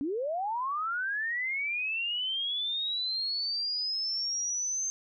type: linear sweep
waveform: sine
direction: up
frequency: 261.6 to 6320 Hz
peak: -29 dBFS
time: 0.01-4.9 s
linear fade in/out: 0 ms
effects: none